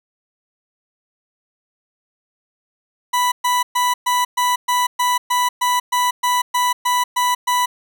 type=tone bursts; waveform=40% pulse; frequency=987.8 Hz; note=B5; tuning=in tune; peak=-14 dBFS; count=15; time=3.13-7.66 s; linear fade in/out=10 ms; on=190 ms; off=120 ms; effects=none